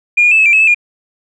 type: tone with pitch steps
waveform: sine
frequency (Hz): 2421 / 2435 / 2629 / 2589 / 2359 / 2584 / 2619 / 2422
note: D#7 / D#7 / E7 / E7 / D7 / E7 / E7 / D#7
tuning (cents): -48 / -38 / -5 / -32 / +7 / -35 / -12 / -47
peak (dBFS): -5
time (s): 0.17-0.746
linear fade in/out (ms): 10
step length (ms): 72
effects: tanh soft clip ceiling -1 dBFS